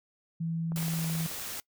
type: tone with pitch glide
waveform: sine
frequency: 164.81 to 162.92 Hz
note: E3 to E3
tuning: 0 to -20 cents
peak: -29 dBFS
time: 0.4-1.27 s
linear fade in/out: 10 ms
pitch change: -20 cents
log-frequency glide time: 0.69-1.07 s
type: click train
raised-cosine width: 1 ms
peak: -30 dBFS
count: 12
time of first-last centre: 0.72-1.315 s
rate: 18.5 Hz
type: noise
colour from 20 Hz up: white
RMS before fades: -38 dBFS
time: 0.76-1.6 s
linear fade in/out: 0 ms
effects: noise-tail reverb RT60 0.1 s tail -23 dB re dry